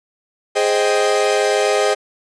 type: chord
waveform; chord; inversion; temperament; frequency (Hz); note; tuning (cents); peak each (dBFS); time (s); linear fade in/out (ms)
45% pulse; Ab major seventh; none; equal; 415.3 / 523.3 / 622.3 / 784; Ab4 / C5 / Eb5 / G5; 0 / 0 / 0 / 0; -18 / -20 / -20 / -22; 0.55-1.95; 20
effects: resampled to 22050 Hz